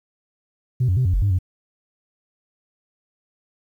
sine tone with pitch steps, 125.8 / 91.4 / 128.2 / 90.6 / 46.85 / 100.2 / 91.3 Hz, B2 / F#2 / C3 / F#2 / F#1 / G2 / F#2, +32 / -21 / -35 / -36 / +22 / +38 / -23 cents, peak -14 dBFS, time 0.8-1.388 s, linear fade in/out 10 ms, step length 84 ms, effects tanh soft clip ceiling -13 dBFS + 9-bit

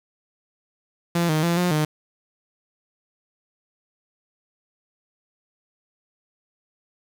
sawtooth tone with pitch steps, 171.1 / 155.4 / 170.8 / 178.1 / 153 Hz, F3 / D#3 / F3 / F3 / D#3, -35 / -2 / -38 / +34 / -29 cents, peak -15 dBFS, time 1.15-1.85 s, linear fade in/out 5 ms, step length 140 ms, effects 7-bit

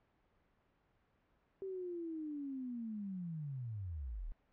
sine linear sweep, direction down, 389.9 to 30.81 Hz, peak -40 dBFS, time 1.62-4.32 s, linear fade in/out 0 ms, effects pink hiss -75 dBFS RMS until 4.52 s + low-pass 2000 Hz 12 dB/octave

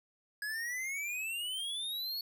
square exponential sweep, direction up, 1660 to 4435 Hz, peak -36 dBFS, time 0.42-2.21 s, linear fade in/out 2 ms, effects none

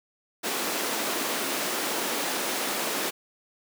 pink high-pass noise, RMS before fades -29 dBFS, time 0.43-3.11 s, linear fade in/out 20 ms, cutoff 250 Hz, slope 24 dB/octave, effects none

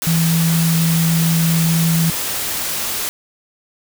sine tone in noise, 164.81 Hz, E3, in tune, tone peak -13 dBFS, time 0.07-2.1 s, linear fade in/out 0 ms, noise white, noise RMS -22 dBFS, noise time 0.02-3.09 s, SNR +6 dB, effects none

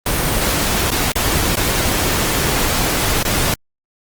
pink noise with dropouts, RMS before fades -17 dBFS, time 0.06-3.54 s, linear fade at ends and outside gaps 2 ms, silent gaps 0.905-0.916 / 1.12-1.156 / 1.556-1.569 / 3.229-3.25 s, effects Opus 24 kbps

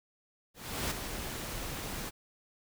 pink noise with ADSR envelope, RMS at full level -32 dBFS, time 0.54-2.11 s, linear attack 370 ms, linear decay 9 ms, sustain -7 dB, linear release 31 ms, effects none

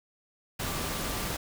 sine tone in noise, 1174.7 Hz, D6, in tune, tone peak -44 dBFS, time 0.63-1.29 s, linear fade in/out 10 ms, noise pink, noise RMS -33 dBFS, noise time 0.59-1.37 s, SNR -14 dB, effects none

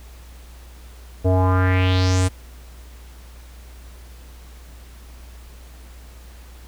square tone with low-pass filter sweep, 92.5 Hz, F#2, in tune, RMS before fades -17 dBFS, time 1.24-2.29 s, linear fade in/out 20 ms, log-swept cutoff 540 to 9500 Hz, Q 3.6, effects added 60 Hz sine -39 dBFS peak until 6.67 s + pink hiss -49 dBFS RMS until 6.67 s

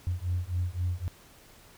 sine beating tone pair, 87.31 / 91.11 Hz, F2 / F#2, 0 / -26 cents, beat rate 3.8 Hz, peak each -30 dBFS, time 0.07-1.08 s, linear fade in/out 0 ms, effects tanh soft clip ceiling -21 dBFS + pink hiss -55 dBFS RMS until 1.77 s

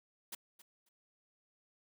white noise with echo, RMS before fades -44 dBFS, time 0.32-0.35 s, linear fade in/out 5 ms, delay 270 ms, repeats 2, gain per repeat -15 dB, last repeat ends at 0.89 s, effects high-pass 200 Hz 12 dB/octave

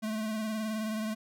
square tone with vibrato, 217.3 Hz, A3, 21 cents flat, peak -32 dBFS, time 0.02-1.15 s, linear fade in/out 20 ms, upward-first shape triangle, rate 19 Hz, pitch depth 43 cents each way, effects none

